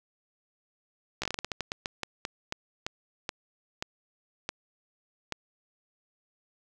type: slowing click train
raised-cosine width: 0.2 ms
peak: -14 dBFS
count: 20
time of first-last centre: 1.22-5.323 s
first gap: 15 ms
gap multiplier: 1.25
effects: none